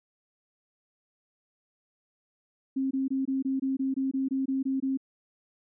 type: tone bursts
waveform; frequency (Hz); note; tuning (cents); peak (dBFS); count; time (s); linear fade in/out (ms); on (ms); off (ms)
sine; 267.2; C4; +36; -25; 13; 2.76-4.974; 10; 150; 22
effects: none